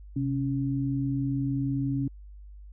sine tone pair together, 130.81 / 277.2 Hz, C3 / C#4, 0 / 0 cents, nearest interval octave + minor second, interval 1300 cents, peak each -28 dBFS, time 0.16-2.08 s, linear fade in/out 5 ms, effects added 50 Hz sine -43 dBFS peak until 2.72 s

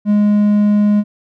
triangle tone, 207.6 Hz, G#3, in tune, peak -7 dBFS, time 0.05-1.04 s, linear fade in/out 50 ms, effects none

